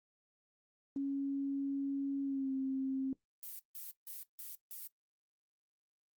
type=tone with pitch glide; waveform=sine; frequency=276.7 to 266.5 Hz; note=C#4 to C4; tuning=-3 to +32 cents; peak=-33 dBFS; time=0.96-3.13 s; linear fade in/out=2 ms; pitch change=-65 cents; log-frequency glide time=2.23-2.52 s
type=noise bursts; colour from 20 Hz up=violet; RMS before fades=-46 dBFS; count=5; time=3.43-4.87 s; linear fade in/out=0 ms; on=160 ms; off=160 ms
effects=noise-tail reverb RT60 0.1 s tail -17 dB re dry + Opus 24 kbps